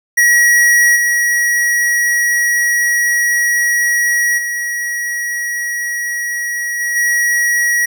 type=tone with level steps; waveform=square; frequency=1912 Hz; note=A#6; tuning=43 cents sharp; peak=-8 / -12 / -18 / -16 / -12 dBFS; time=0.17-7.86 s; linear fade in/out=10 ms; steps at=0.95 / 4.37 / 6.79 / 6.95 s; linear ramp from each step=20 ms; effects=none